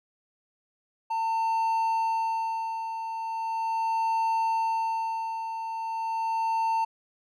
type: tone with tremolo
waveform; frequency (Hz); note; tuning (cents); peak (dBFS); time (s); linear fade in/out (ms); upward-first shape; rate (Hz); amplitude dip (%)
triangle; 900; A5; +39; -21; 1.1-6.85; 10; sine; 0.39; 60
effects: none